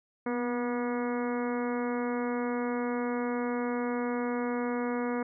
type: harmonic tone with a mistuned harmonic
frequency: 241.8 Hz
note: B3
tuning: 36 cents flat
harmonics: 1 / 2 / 3 / 4 / 5 / 6 / 7 / 8 / 9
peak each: -31 / -33 / -41 / -40 / -42 / -44 / -47 / -49 / -46 dBFS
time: 0.26-5.23 s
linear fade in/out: 5 ms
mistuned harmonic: 1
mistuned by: +29 cents
effects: none